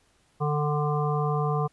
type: harmonic tone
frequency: 148.4 Hz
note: D3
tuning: 18 cents sharp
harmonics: 1 / 3 / 5 / 7 / 8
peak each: -25 / -30 / -32 / -33 / -34 dBFS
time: 0.4-1.68 s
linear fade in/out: 20 ms
effects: pink hiss -65 dBFS RMS until 1.72 s + resampled to 24000 Hz